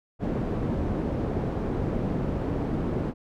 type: low-pass noise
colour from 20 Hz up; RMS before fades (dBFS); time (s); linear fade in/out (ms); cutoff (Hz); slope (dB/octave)
white; -28; 0.19-3.14; 50; 330; 12
effects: none